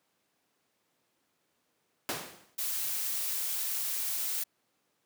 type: noise with exponential decay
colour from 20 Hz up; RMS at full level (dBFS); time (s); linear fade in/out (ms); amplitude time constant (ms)
pink; -30; 2.09-2.55; 0; 100
type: noise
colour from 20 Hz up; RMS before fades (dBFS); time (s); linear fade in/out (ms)
blue; -33; 2.58-4.44; 10
effects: pink hiss -75 dBFS RMS until 5.05 s + high-pass 200 Hz 12 dB/octave